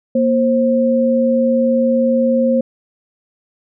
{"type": "tone pair together", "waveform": "sine", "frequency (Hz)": [235.7, 529.1], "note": ["A#3", "C5"], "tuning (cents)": [19, 19], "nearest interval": "octave + major second", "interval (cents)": 1400, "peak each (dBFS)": -14, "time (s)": [0.15, 2.61], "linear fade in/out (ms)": 5, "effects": []}